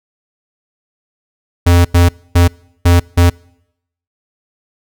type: tone bursts at uneven times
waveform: square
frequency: 87 Hz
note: F2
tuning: 6 cents flat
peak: -6 dBFS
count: 5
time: 1.66-1.85 / 1.94-2.09 / 2.35-2.48 / 2.85-3 / 3.17-3.3 s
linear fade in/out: 10 ms
effects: noise-tail reverb RT60 0.8 s tail -26 dB re dry